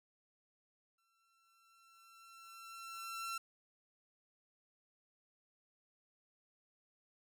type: tone with exponential growth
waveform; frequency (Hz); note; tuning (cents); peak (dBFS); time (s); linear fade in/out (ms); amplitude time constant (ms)
sawtooth; 1349; E6; +40; -35; 0.98-3.38; 5; 520
effects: none